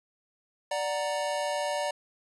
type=chord; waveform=square; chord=D augmented; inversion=none; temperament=equal; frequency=587.3 / 740 / 932.3 Hz; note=D5 / F#5 / A#5; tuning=0 / 0 / 0 cents; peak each=-31 / -36 / -35 dBFS; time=0.71-1.91 s; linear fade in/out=5 ms; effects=resampled to 24000 Hz